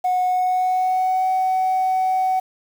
sine tone with pitch glide, 732 to 750.4 Hz, F#5 to F#5, -19 to +24 cents, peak -15 dBFS, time 0.04-2.4 s, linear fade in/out 10 ms, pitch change +43 cents, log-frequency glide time 0.26-1.29 s, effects tanh soft clip ceiling -13 dBFS + 7-bit

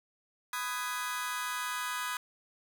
sawtooth chord, G# minor seventh, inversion first, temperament just, 996.7 / 1245.9 / 1495.1 / 1661.2 Hz, B5 / D#6 / F#6 / G#6, +16 / +2 / +18 / 0 cents, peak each -34 / -34 / -38 / -36 dBFS, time 0.53-2.17 s, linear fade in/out 2 ms, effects none

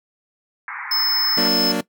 white band-pass noise, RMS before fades -31 dBFS, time 0.68-1.48 s, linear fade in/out 2 ms, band 840 to 2200 Hz, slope 96 dB/octave
square tone, 5210 Hz, E8, 21 cents flat, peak -18 dBFS, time 0.91-1.72 s, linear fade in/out 5 ms
25% pulse chord, Gb augmented, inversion none, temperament equal, 185 / 233.1 / 293.7 Hz, Gb3 / Bb3 / D4, 0 / 0 / 0 cents, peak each -22 / -20 / -20 dBFS, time 1.37-1.81 s, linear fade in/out 5 ms
effects noise-tail reverb RT60 0.1 s tail -18 dB re dry

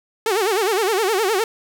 sawtooth tone with vibrato, 410 Hz, G#4, 22 cents flat, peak -13 dBFS, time 0.26-1.44 s, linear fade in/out 2 ms, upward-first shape sine, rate 9.7 Hz, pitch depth 200 cents each way, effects none

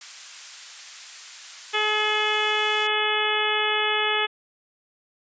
white high-pass noise, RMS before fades -39 dBFS, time 0.01-2.87 s, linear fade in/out 2 ms, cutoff 1400 Hz, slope 12 dB/octave
harmonic tone, 425.6 Hz, G#4, 42 cents sharp, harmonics 1 / 2 / 3 / 4 / 5 / 6 / 7 / 8, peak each -29 / -29 / -29 / -29 / -29 / -29 / -29 / -29 dBFS, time 1.73-4.27 s, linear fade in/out 20 ms
effects resampled to 16000 Hz

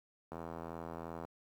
click train, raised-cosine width 1 ms, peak -29 dBFS, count 78, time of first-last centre 0.32-1.249 s, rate 82.9 Hz, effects high-pass 80 Hz 12 dB/octave + 10-bit

